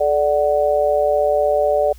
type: tone with amplitude modulation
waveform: sine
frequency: 587.3 Hz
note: D5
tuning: in tune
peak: -9 dBFS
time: 0-1.93 s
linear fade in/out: 10 ms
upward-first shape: sine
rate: 156 Hz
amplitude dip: 100%
effects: added 60 Hz sine -38 dBFS peak until 1.98 s + white hiss -52 dBFS RMS until 1.98 s